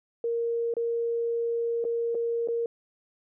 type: tone with dropouts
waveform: sine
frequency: 466.2 Hz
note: A#4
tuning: in tune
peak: -25 dBFS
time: 0.24-2.66 s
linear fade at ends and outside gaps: 2 ms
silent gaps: 0.739-0.767 / 1.842-1.85 / 2.147-2.151 / 2.475-2.485 s
effects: none